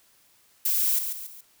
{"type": "noise with echo", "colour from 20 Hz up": "violet", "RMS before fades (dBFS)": -24, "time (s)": [0.65, 0.99], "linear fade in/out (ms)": 5, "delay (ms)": 140, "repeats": 3, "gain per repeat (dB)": -7, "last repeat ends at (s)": 1.41, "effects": ["white hiss -61 dBFS RMS until 1.6 s"]}